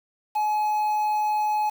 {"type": "tone with quantisation", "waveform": "triangle", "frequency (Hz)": 848, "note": "G#5", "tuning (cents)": 36, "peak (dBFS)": -19, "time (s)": [0.35, 1.7], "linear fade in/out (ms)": 10, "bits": 7, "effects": []}